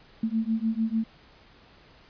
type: beating tone pair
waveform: sine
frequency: 220 / 226.7 Hz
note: A3 / A#3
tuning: 0 / -48 cents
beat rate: 6.7 Hz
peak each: -27 dBFS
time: 0.23-1.04 s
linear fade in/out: 5 ms
effects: pink hiss -55 dBFS RMS until 2.09 s + resampled to 11025 Hz